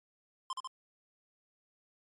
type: tone with echo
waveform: square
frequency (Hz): 1046.5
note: C6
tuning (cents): 0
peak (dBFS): -35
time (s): 0.5-0.53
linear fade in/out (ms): 2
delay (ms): 72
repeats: 2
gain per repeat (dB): -2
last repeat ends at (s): 0.674
effects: MP3 48 kbps